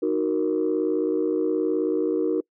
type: chord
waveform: sine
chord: D# minor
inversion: none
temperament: equal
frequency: 311.1 / 370 / 466.2 Hz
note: D#4 / F#4 / A#4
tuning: 0 / 0 / 0 cents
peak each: -24 dBFS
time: 0.02-2.41 s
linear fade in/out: 10 ms
effects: noise-tail reverb RT60 0.1 s tail -25 dB re dry + tanh soft clip ceiling -14 dBFS